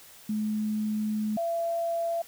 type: tone pair in turn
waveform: sine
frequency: 213.7 / 674.4 Hz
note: G#3 / E5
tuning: +50 / +39 cents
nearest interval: octave + minor sixth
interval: 1989 cents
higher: second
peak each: -26 dBFS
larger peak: neither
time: 0.29-1.37 / 1.37-2.22 s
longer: first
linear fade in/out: 5 ms
effects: white hiss -51 dBFS RMS until 2.27 s